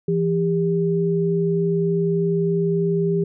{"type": "tone pair together", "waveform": "sine", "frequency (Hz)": [167.8, 399.9], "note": ["E3", "G4"], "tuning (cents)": [31, 35], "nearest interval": "octave + minor third", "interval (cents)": 1504, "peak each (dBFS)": -20, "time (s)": [0.08, 3.24], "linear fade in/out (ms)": 5, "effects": []}